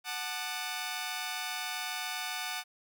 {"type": "chord", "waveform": "10% pulse", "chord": "D major", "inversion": "first", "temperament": "equal with one note detuned", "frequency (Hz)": [740, 880, 1204.2], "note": ["F#5", "A5", "D6"], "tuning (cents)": [0, 0, 43], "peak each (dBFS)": [-29, -32, -32], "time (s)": [0.04, 2.64], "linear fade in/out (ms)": 50, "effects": []}